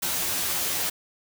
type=noise with comb filter; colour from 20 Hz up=white; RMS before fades=-27 dBFS; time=0.02-0.9 s; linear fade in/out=10 ms; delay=11 ms; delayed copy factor=+0.9; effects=none